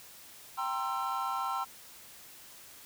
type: chord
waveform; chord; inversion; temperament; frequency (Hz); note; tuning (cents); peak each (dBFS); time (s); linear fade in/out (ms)
triangle; C dominant seventh; second; equal with one note detuned; 784 / 932.3 / 1046.5 / 1338.5; G5 / Bb5 / C6 / E6; 0 / 0 / 0 / +26; -35 / -37 / -34 / -34; 0.57-1.65; 20
effects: white hiss -52 dBFS RMS until 2.85 s